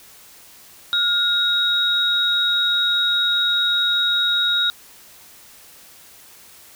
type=tone pair together; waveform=sine; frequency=1419 / 3788 Hz; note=F6 / A#7; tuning=+27 / +27 cents; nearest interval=octave + perfect fourth; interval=1700 cents; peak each=-22 / -17 dBFS; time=0.93-4.7 s; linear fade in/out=0 ms; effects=white hiss -46 dBFS RMS until 6.75 s